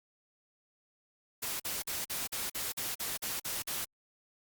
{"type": "noise bursts", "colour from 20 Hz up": "white", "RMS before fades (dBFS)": -36, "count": 11, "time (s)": [1.42, 3.85], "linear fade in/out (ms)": 10, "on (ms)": 180, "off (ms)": 45, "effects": ["Opus 48 kbps"]}